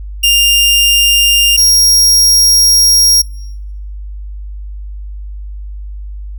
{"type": "tone pair in turn", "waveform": "sawtooth", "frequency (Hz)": [2800, 5600], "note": ["F7", "F8"], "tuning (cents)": [4, 4], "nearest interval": "octave", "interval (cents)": 1200, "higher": "second", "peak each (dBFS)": -3, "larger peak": "neither", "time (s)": [[0.23, 1.57], [1.57, 3.22]], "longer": "second", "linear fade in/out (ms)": 10, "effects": ["noise-tail reverb RT60 0.9 s tail -24 dB re dry", "added 50 Hz sine -22 dBFS peak until 6.38 s"]}